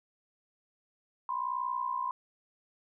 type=tone pair together; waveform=sine; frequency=985.4 / 1046.5 Hz; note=B5 / C6; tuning=-4 / 0 cents; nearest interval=minor second; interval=104 cents; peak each=-34 / -33 dBFS; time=1.29-2.11 s; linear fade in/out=2 ms; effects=none